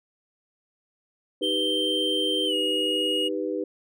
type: chord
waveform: sine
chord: Eb augmented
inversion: none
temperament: equal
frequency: 311.1 / 392 / 493.9 Hz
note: Eb4 / G4 / B4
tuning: 0 / 0 / 0 cents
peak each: -30 dBFS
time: 1.41-3.64 s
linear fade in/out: 5 ms
type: tone with pitch glide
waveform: triangle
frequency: 3136 to 2876 Hz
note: G7 to F#7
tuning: 0 to -50 cents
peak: -23 dBFS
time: 1.42-3.29 s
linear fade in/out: 20 ms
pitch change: -150 cents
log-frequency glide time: 2.46-2.54 s
effects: none